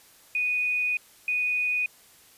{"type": "tone pair in turn", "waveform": "sine", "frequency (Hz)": [2478, 2478], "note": ["D#7", "D#7"], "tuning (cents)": [-8, -8], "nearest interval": "unison", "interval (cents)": 0, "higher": "neither", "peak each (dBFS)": -23, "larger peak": "neither", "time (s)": [[0.35, 0.97], [1.28, 1.86]], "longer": "first", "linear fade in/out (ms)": 2, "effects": ["white hiss -55 dBFS RMS until 2.37 s", "resampled to 32000 Hz"]}